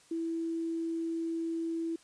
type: tone with quantisation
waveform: sine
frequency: 330 Hz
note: E4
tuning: 2 cents sharp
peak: -31 dBFS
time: 0.11-1.96 s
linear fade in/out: 5 ms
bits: 10
effects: white hiss -61 dBFS RMS until 2.03 s + resampled to 22050 Hz